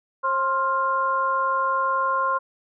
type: tone cluster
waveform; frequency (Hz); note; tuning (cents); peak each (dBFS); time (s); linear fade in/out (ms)
sine; 535 / 1056 / 1394; C5 / C6 / F6; +38 / +16 / -4; -29 / -21 / -27; 0.23-2.39; 20
effects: none